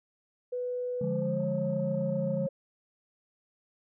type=tone with pitch glide; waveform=sine; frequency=495.1 to 543 Hz; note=B4 to C#5; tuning=+4 to -36 cents; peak=-30 dBFS; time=0.52-2.49 s; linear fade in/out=10 ms; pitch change=+160 cents; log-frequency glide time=1.02-1.45 s
type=chord; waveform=sine; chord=D diminished; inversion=none; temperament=equal; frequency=146.83 / 174.61 / 207.7 Hz; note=D3 / F3 / Ab3; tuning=0 / 0 / 0 cents; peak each=-33 dBFS; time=1.01-2.47 s; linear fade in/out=5 ms
effects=tanh soft clip ceiling -19 dBFS